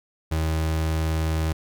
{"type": "tone", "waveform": "35% pulse", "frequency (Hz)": 79.6, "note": "D#2", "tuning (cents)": 40, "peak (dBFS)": -20, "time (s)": [0.31, 1.53], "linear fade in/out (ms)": 10, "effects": []}